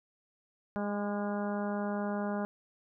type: harmonic tone with a mistuned harmonic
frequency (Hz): 204.9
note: G#3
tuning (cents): -23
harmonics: 1 / 2 / 3 / 4 / 5 / 6 / 7 / 8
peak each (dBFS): -33 / -40 / -38 / -41 / -45 / -48 / -45 / -52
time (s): 0.76-2.45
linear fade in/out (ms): 0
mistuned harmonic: 6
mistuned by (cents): -29
effects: none